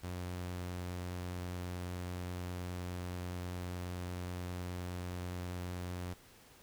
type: tone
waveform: sawtooth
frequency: 89.5 Hz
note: F2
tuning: 43 cents sharp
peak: -35 dBFS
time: 0.03-6.14 s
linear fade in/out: 10 ms
effects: pink hiss -60 dBFS RMS until 6.62 s